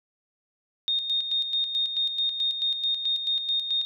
sine tone with tremolo, 3686 Hz, A#7, 20 cents flat, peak -22 dBFS, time 0.88-3.85 s, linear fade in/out 0 ms, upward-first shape square, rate 4.6 Hz, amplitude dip 55%, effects none

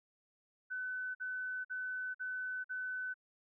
sine tone bursts, 1508 Hz, F#6, 32 cents sharp, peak -37 dBFS, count 5, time 0.7-3.142 s, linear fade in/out 20 ms, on 450 ms, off 48 ms, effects none

